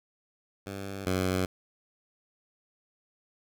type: tone pair in turn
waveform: 10% pulse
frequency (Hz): 98 / 92.87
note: G2 / F#2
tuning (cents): 0 / +7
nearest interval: minor second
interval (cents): 93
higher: first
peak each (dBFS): -28 / -18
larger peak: second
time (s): 0.66-1.06 / 1.06-1.46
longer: neither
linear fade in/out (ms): 10
effects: none